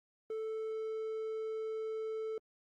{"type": "tone", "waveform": "triangle", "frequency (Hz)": 440, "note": "A4", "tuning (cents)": 0, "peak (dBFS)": -34, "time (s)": [0.3, 2.38], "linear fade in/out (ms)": 2, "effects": ["Opus 24 kbps"]}